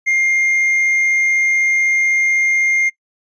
triangle tone, 2116 Hz, C7, 19 cents sharp, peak -11 dBFS, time 0.06-2.9 s, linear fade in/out 20 ms, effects noise-tail reverb RT60 0.1 s tail -21 dB re dry + resampled to 22050 Hz

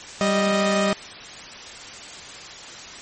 sawtooth tone pair together, 196.01 / 622.3 Hz, G3 / D#5, 0 / 0 cents, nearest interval octave + minor sixth, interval 2000 cents, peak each -17 dBFS, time 0.21-0.93 s, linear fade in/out 0 ms, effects white hiss -38 dBFS RMS until 3.01 s + MP3 32 kbps

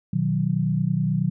sine chord, B major, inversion none, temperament equal, 123.47 / 155.56 / 185 Hz, B2 / D#3 / F#3, 0 / 0 / 0 cents, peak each -26 / -23 / -24 dBFS, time 0.13-1.3 s, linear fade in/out 5 ms, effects none

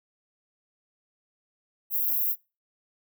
white high-pass noise, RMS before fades -26 dBFS, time 1.9-2.36 s, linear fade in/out 50 ms, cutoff 12000 Hz, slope 96 dB/octave, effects noise-tail reverb RT60 0.3 s tail -26 dB re dry

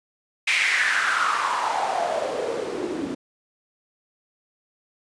white noise with band-pass filter sweep, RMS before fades -24 dBFS, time 0.47-3.15 s, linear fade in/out 10 ms, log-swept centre 2400 to 280 Hz, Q 5.7, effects resampled to 22050 Hz

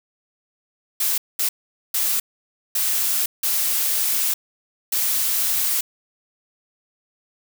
blue noise bursts at uneven times, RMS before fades -21 dBFS, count 6, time 1-1.18 / 1.39-1.49 / 1.94-2.2 / 2.75-3.26 / 3.43-4.34 / 4.92-5.81 s, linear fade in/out 5 ms, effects none

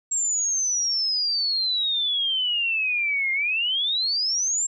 sine exponential two-way sweep, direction down then up, 7580 to 2107 to 7580 Hz, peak -21 dBFS, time 0.11-4.67 s, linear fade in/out 10 ms, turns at 3.32 s, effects none

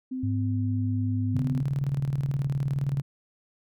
sine tone with pitch glide, 258.3 to 253.3 Hz, C4 to B3, -22 to +44 cents, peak -29 dBFS, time 0.11-1.61 s, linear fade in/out 10 ms, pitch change -34 cents, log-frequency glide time 0.27-0.59 s
sine tone, 103.5 Hz, G#2, 5 cents flat, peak -25 dBFS, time 0.23-1.39 s, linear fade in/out 5 ms
sine tone with tremolo, 138.3 Hz, C#3, 4 cents flat, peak -22 dBFS, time 1.34-3.02 s, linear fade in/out 10 ms, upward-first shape square, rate 19 Hz, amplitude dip 60%
effects none

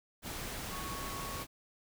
sine tone in noise, 1108.7 Hz, C#6, in tune, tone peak -43 dBFS, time 0.69-1.45 s, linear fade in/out 50 ms, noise pink, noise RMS -41 dBFS, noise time 0.22-1.47 s, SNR -5 dB, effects none

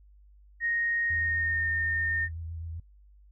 sine tone with pitch glide, 1864.7 to 1826.3 Hz, A#6 to A#6, 0 to -36 cents, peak -26 dBFS, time 0.6-2.29 s, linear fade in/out 50 ms, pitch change -36 cents, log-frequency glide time 1.08-1.68 s
sine tone with vibrato, 82.41 Hz, E2, in tune, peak -35 dBFS, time 1.1-2.8 s, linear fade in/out 5 ms, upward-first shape triangle, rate 7.9 Hz, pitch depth 38 cents each way
effects noise-tail reverb RT60 0.1 s tail -20 dB re dry + added 50 Hz sine -53 dBFS peak until 3.31 s

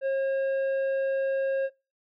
triangle tone with tanh clipping, 540 Hz, C#5, 45 cents flat, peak -25 dBFS, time 0.01-1.7 s, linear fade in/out 50 ms, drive 11 dB, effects noise-tail reverb RT60 0.3 s tail -26 dB re dry

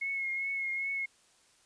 sine tone with vibrato, 2172 Hz, C#7, 36 cents flat, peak -31 dBFS, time 0.01-1.06 s, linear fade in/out 10 ms, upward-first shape triangle, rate 2.5 Hz, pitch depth 34 cents each way, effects white hiss -65 dBFS RMS until 1.65 s + resampled to 22050 Hz

